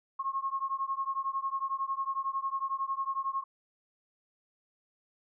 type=beating tone pair; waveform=sine; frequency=1078 / 1089 Hz; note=C#6 / C#6; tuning=-49 / -31 cents; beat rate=11 Hz; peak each=-33 / -34 dBFS; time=0.19-3.44 s; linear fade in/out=10 ms; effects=none